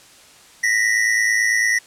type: tone pair together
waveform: square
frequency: 1867 / 1976 Hz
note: A#6 / B6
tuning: +2 / 0 cents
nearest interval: minor second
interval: 98 cents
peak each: -19 dBFS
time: 0.63-1.79 s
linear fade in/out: 10 ms
effects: white hiss -47 dBFS RMS until 1.86 s + low-pass 9000 Hz 12 dB/octave